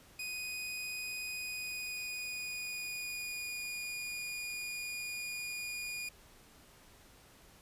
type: tone with pitch glide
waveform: sawtooth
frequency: 2489 to 2442 Hz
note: D#7 to D#7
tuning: 0 to -33 cents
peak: -35 dBFS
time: 0.19-6.09 s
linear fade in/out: 5 ms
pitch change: -33 cents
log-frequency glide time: 1.29-3.79 s
effects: pink hiss -60 dBFS RMS until 7.61 s + resampled to 32000 Hz